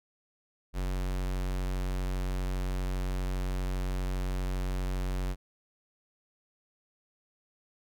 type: tone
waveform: square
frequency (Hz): 46.25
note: F#1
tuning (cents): 0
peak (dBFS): -30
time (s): 0.73-5.36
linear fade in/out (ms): 50
effects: none